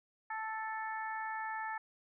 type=harmonic tone; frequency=439.6 Hz; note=A4; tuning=2 cents flat; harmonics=2 / 3 / 4 / 5; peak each=-39 / -45 / -42 / -51 dBFS; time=0.3-1.78 s; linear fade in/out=5 ms; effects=none